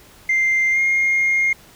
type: tone with pitch glide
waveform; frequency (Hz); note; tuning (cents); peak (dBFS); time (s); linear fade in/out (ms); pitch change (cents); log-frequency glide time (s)
sine; 2093 to 2131; C7 to C7; 0 to +31; -13; 0.29-1.53; 5; +31; 0.72-0.79
effects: tanh soft clip ceiling -12 dBFS + pink hiss -47 dBFS RMS until 1.75 s